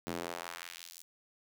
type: tone with high-pass filter sweep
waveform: square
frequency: 42.83 Hz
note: F1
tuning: 33 cents flat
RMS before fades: -43 dBFS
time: 0.07-1.02 s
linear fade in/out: 0 ms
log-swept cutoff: 220 to 7000 Hz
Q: 1
effects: none